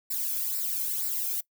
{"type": "noise with flanger", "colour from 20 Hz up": "violet", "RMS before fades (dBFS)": -30, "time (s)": [0.1, 1.41], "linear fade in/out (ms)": 10, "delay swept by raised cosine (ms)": [0.31, 1.08], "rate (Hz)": 2.1, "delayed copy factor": -0.85, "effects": ["noise-tail reverb RT60 0.1 s tail -21 dB re dry"]}